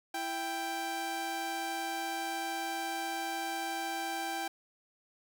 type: tone pair together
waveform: sawtooth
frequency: 332.6 / 786 Hz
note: E4 / G5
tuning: +16 / +4 cents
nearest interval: octave + minor third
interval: 1488 cents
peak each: -37 / -31 dBFS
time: 0.14-4.48 s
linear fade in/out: 5 ms
effects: none